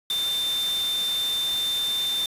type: tone in noise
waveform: sine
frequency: 3580 Hz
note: A7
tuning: 29 cents sharp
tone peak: -23 dBFS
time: 0.1-2.26 s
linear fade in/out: 2 ms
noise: white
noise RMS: -34 dBFS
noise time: 0.1-2.26 s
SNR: +8 dB
effects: resampled to 32000 Hz